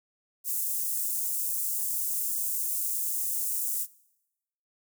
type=high-pass noise; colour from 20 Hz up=white; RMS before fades=-30 dBFS; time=0.44-3.87 s; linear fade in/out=50 ms; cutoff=7600 Hz; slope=24 dB/octave; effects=noise-tail reverb RT60 0.9 s tail -22 dB re dry